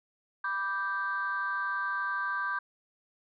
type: chord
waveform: sine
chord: G major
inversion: first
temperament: equal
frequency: 987.8 / 1174.7 / 1568 Hz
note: B5 / D6 / G6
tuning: 0 / 0 / 0 cents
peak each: -37 / -33 / -31 dBFS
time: 0.44-2.59 s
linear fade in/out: 5 ms
effects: tanh soft clip ceiling -22 dBFS